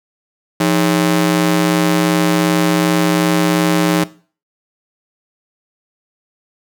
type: ring-modulated tone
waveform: sawtooth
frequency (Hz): 242.1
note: B3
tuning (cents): -34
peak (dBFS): -5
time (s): 0.6-4.04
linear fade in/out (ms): 5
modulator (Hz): 69.7
effects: noise-tail reverb RT60 0.4 s tail -18 dB re dry